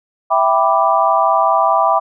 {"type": "chord", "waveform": "sine", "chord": "E minor seventh", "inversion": "none", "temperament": "equal", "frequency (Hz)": [659.3, 784, 987.8, 1174.7], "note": ["E5", "G5", "B5", "D6"], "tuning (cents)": [0, 0, 0, 0], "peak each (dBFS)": -16, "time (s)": [0.3, 2], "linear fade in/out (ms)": 20, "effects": []}